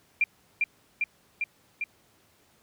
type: tone with echo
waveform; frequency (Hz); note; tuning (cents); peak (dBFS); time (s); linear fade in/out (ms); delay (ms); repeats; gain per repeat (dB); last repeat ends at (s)
sine; 2384; D7; +25; -19; 0.21-0.24; 2; 400; 4; -2; 1.84
effects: pink hiss -63 dBFS RMS until 2.62 s + high-pass 80 Hz 12 dB/octave